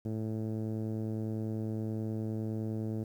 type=tone with low-pass filter; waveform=10% pulse; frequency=109.8 Hz; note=A2; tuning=3 cents flat; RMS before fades=-35 dBFS; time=0.05-3.04 s; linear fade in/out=5 ms; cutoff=310 Hz; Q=0.65; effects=10-bit